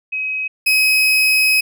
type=tone pair in turn; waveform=sine / 35% pulse; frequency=2540 / 2540 Hz; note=D#7 / D#7; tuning=+35 / +35 cents; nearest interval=unison; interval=0 cents; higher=neither; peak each=-19 / -10 dBFS; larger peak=second; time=0.12-0.48 / 0.66-1.61 s; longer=second; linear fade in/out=10 ms; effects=none